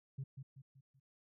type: tone with echo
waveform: sine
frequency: 134.9 Hz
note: C#3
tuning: 47 cents flat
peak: -38 dBFS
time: 0.18-0.24 s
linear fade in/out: 10 ms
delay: 190 ms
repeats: 4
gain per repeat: -7 dB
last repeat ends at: 1 s
effects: tanh soft clip ceiling -36 dBFS